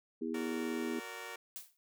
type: harmonic tone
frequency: 81.2 Hz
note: E2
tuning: 26 cents flat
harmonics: 3 / 4 / 5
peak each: -38 / -39 / -40 dBFS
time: 0.21-1 s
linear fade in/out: 10 ms
type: chord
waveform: 10% pulse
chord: Gb augmented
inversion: none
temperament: just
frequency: 370 / 462.5 / 578.1 Hz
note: Gb4 / Bb4 / D5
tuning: 0 / -14 / -27 cents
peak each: -41 / -38 / -42 dBFS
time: 0.34-1.36 s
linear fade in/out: 5 ms
type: noise with exponential decay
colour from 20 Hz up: blue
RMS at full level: -41 dBFS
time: 1.56-1.77 s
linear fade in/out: 0 ms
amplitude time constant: 45 ms
effects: none